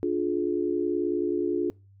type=chord; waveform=sine; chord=D diminished; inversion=none; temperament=just; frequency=293.7 / 352.4 / 422.9 Hz; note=D4 / F4 / Ab4; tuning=0 / +16 / +31 cents; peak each=-29 / -26 / -30 dBFS; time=0.03-1.7 s; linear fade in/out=0 ms; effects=noise-tail reverb RT60 0.3 s tail -25 dB re dry + added 98 Hz sine -52 dBFS peak until 2 s